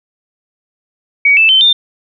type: tone with pitch steps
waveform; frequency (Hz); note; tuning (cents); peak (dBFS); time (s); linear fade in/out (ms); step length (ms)
sine; 2257 / 2638 / 3083 / 3604; C#7 / E7 / G7 / A7; +31 / +1 / -29 / +41; -5; 1.25-1.73; 5; 120
effects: none